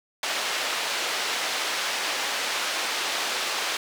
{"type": "band-pass noise", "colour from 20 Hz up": "white", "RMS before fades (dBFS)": -28, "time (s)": [0.23, 3.77], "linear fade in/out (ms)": 2, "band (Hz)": [460, 4200], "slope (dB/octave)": 12, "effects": []}